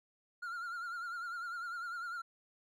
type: tone with vibrato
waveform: triangle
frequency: 1396.9 Hz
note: F6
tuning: in tune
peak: -37 dBFS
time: 0.42-2.22 s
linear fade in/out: 10 ms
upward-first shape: triangle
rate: 10 Hz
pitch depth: 85 cents each way
effects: none